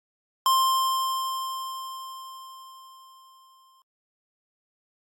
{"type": "tone with exponential decay", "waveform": "square", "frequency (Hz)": 1052, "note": "C6", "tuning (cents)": 9, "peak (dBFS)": -18, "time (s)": [0.46, 3.82], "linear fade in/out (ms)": 1, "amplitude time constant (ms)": 730, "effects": ["AAC 64 kbps"]}